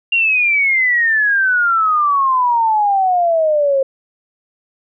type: exponential sweep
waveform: sine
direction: down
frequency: 2794 to 531 Hz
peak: -11 dBFS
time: 0.12-3.83 s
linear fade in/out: 5 ms
effects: none